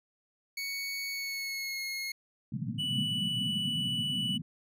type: tone with pitch glide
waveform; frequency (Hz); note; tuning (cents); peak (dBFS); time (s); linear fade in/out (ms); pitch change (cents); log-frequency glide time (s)
25% pulse; 2226 to 2160; C#7 to C#7; +7 to -45; -30; 0.57-2.12; 5; -52; 1.11-1.81
type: band-pass noise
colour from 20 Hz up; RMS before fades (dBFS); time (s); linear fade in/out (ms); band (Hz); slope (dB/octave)
white; -36; 2.52-4.42; 5; 110 to 250; 96
type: tone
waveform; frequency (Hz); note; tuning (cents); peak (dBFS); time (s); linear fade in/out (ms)
triangle; 2960; F#7; 0; -29; 2.78-4.38; 20
effects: none